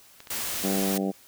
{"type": "clicks", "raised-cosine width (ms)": 0.2, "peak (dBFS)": -26, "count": 3, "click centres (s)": [0.204, 0.272, 0.404]}
{"type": "noise", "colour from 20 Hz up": "white", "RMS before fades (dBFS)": -31, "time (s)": [0.3, 0.98], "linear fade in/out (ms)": 5}
{"type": "harmonic tone", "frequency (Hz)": 97.2, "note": "G2", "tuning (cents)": -14, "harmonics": [2, 3, 4, 5, 6, 7, 8], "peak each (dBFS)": [-27, -31, -33, -35, -37, -38, -39], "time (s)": [0.63, 1.12], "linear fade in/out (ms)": 20}
{"effects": ["white hiss -54 dBFS RMS until 1.27 s"]}